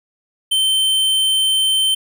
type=tone; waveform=square; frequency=3100 Hz; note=G7; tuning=20 cents flat; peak=-14 dBFS; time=0.51-1.95 s; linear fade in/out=10 ms; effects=none